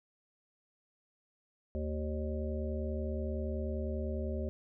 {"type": "harmonic tone with a mistuned harmonic", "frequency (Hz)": 76.2, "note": "D#2", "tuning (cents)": -36, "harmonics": [1, 3, 5, 7, 8], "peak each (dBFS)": [-35, -40, -42, -43, -44], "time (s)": [1.75, 4.49], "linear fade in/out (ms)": 0, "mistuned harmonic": 7, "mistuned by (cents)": 19, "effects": []}